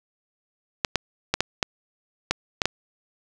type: clicks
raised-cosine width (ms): 0.2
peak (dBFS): -3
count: 8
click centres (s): 0.848 / 0.957 / 1.34 / 1.406 / 1.628 / 2.31 / 2.618 / 2.656
effects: none